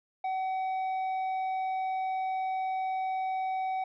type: tone with tanh clipping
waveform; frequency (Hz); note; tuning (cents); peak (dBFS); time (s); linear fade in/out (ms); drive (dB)
sine; 756; F#5; +37; -30; 0.24-3.84; 5; 6
effects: none